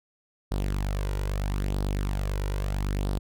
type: tone with flanger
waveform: sawtooth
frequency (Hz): 49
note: G1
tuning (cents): 0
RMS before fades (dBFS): -28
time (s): 0.51-3.19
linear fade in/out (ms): 10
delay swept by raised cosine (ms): 0.21 to 2.11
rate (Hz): 0.77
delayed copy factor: +0.55
effects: none